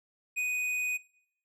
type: tone with hard clipping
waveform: sine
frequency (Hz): 2489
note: D#7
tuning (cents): 0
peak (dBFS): -30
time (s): 0.36-0.98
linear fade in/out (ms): 20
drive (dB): 8
effects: noise-tail reverb RT60 0.7 s tail -21 dB re dry